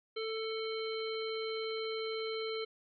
harmonic tone with a mistuned harmonic, 442.9 Hz, A4, 11 cents sharp, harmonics 1 / 3 / 5 / 7 / 9, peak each -36 / -46 / -46 / -46 / -45 dBFS, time 0.16-2.65 s, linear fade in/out 10 ms, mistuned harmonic 9, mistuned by +48 cents, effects none

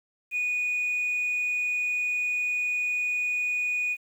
sine tone, 2467 Hz, D#7, 15 cents flat, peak -23 dBFS, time 0.31-3.97 s, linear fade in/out 50 ms, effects tanh soft clip ceiling -22 dBFS + 9-bit

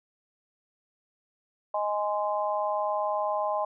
harmonic tone, 207.7 Hz, G#3, in tune, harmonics 3 / 4 / 5, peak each -29 / -30 / -31 dBFS, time 1.74-3.65 s, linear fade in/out 5 ms, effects none

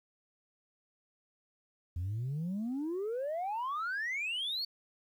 sine exponential sweep, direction up, 82.41 to 4530 Hz, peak -31 dBFS, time 1.96-4.65 s, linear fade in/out 5 ms, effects tanh soft clip ceiling -31 dBFS + 11-bit

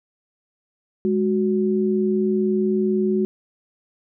sine tone pair together, 207.9 / 370 Hz, G#3 / F#4, +2 / 0 cents, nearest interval minor seventh, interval 998 cents, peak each -20 dBFS, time 1.05-3.25 s, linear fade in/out 0 ms, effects none

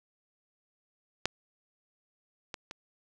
clicks, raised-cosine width 0.2 ms, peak -9 / -20 / -23 dBFS, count 3, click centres 1.256 / 2.542 / 2.711 s, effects none

